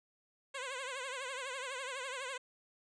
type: tone with vibrato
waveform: 10% pulse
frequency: 523.3 Hz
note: C5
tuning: in tune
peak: -31 dBFS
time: 0.54-2.38 s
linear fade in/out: 10 ms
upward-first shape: triangle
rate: 12 Hz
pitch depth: 130 cents each way
effects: resampled to 22050 Hz